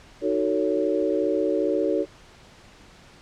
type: chord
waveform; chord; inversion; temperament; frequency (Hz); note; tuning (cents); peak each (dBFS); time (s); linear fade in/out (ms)
sine; D# half-diminished seventh; none; just; 311.1 / 373.4 / 448 / 560; D#4 / F#4 / A4 / C#5; 0 / +16 / +31 / +18; -26; 0.21-2.06; 50
effects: pink hiss -50 dBFS RMS until 3.21 s + low-pass 6000 Hz 12 dB/octave